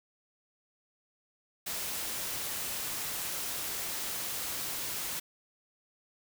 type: noise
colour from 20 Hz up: white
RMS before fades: -36 dBFS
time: 1.66-5.2 s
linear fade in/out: 10 ms
effects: none